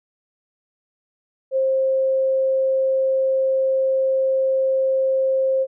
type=tone; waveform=sine; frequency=530 Hz; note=C5; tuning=22 cents sharp; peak=-16 dBFS; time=1.51-5.67 s; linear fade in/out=50 ms; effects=none